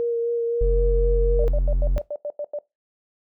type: tone with vibrato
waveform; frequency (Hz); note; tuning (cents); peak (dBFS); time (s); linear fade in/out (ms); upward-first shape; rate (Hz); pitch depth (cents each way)
sine; 468.4; A#4; +8; -20; 0-1.48; 0; sine; 3.9; 14
type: tone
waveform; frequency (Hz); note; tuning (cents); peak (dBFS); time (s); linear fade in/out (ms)
triangle; 44.3; F1; +25; -15; 0.61-1.98; 0
type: tone bursts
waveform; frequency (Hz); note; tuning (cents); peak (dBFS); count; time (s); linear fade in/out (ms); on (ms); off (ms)
sine; 587.3; D5; 0; -25; 9; 1.39-2.588; 2; 54; 89
effects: noise-tail reverb RT60 0.2 s tail -20 dB re dry

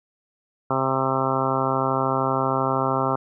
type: harmonic tone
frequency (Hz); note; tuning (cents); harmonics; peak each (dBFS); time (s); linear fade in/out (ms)
132.9; C3; +27; 1 / 2 / 3 / 4 / 5 / 6 / 7 / 8 / 9 / 10; -29 / -29 / -29 / -29 / -29 / -29 / -29 / -29 / -29 / -29; 0.7-3.16; 5
effects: none

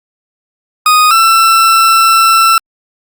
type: tone pair in turn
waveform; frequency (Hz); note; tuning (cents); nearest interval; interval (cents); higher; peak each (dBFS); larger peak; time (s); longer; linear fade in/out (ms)
40% pulse; 1243 / 1337.7; D#6 / E6; -2 / +25; minor second; 127; second; -4; neither; 0.86-1.11 / 1.11-2.58; second; 2
effects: Opus 48 kbps

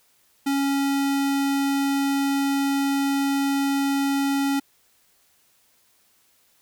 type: tone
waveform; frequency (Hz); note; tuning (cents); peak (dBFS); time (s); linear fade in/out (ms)
square; 277.2; C#4; 0; -21; 0.46-4.6; 10
effects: white hiss -62 dBFS RMS until 6.61 s

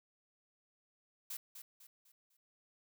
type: noise with echo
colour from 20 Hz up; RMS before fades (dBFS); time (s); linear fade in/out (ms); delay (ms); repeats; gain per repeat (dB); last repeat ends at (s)
blue; -43; 1.3-1.37; 5; 250; 4; -8; 2.37
effects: none

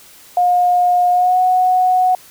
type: tone with pitch glide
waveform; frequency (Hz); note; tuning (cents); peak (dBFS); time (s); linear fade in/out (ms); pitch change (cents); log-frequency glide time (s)
sine; 715 to 736.4; F5 to F#5; +41 to -8; -10; 0.37-2.15; 2; +51; 1.11-1.39
effects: white hiss -43 dBFS RMS until 2.3 s

